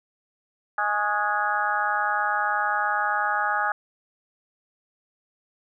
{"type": "harmonic tone with a mistuned harmonic", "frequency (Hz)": 207.7, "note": "G#3", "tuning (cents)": 0, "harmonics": [3, 4, 5, 6, 7, 8], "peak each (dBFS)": [-36, -26, -37, -27, -28, -29], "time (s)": [0.78, 3.72], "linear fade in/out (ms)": 2, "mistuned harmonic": 5, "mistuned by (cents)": 100, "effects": []}